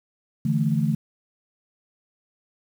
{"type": "chord", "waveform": "sine", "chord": "D suspended second", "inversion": "none", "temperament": "equal", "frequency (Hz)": [146.83, 164.81, 220], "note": ["D3", "E3", "A3"], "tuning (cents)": [0, 0, 0], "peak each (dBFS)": [-23, -24, -24], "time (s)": [0.45, 0.95], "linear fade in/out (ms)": 5, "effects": ["8-bit"]}